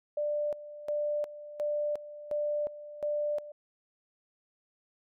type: tone with tremolo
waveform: sine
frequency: 592 Hz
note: D5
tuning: 14 cents sharp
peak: -28 dBFS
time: 0.17-3.52 s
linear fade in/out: 5 ms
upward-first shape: square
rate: 1.4 Hz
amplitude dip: 80%
effects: none